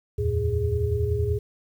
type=tone cluster; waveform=sine; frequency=78.2 / 88.8 / 114.3 / 413.9 Hz; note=D#2 / F2 / A#2 / G#4; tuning=+9 / +29 / -34 / -6 cents; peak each=-27 dBFS; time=0.18-1.39 s; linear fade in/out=10 ms; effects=9-bit